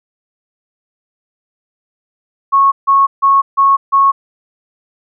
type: tone bursts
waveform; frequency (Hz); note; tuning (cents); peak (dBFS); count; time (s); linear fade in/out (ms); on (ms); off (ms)
sine; 1100; C#6; -14; -6; 5; 2.52-4.12; 20; 200; 150
effects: none